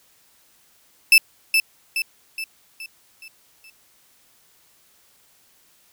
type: tone with echo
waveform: 35% pulse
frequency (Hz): 2637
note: E7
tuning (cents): 0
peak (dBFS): -7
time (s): 1.12-1.18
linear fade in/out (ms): 2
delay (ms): 420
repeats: 6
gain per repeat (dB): -6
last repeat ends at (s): 3.7
effects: white hiss -58 dBFS RMS until 5.92 s